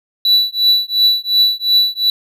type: tone with tremolo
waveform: triangle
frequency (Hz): 3951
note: B7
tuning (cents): 0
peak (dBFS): -5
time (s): 0.25-2.1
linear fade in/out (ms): 2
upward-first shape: triangle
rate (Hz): 2.8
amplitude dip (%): 100
effects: none